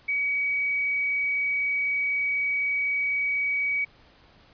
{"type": "tone", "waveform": "sine", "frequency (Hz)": 2266, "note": "C#7", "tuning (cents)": 37, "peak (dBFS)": -23, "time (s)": [0.08, 3.85], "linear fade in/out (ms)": 10, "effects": ["pink hiss -56 dBFS RMS until 4.53 s", "resampled to 11025 Hz"]}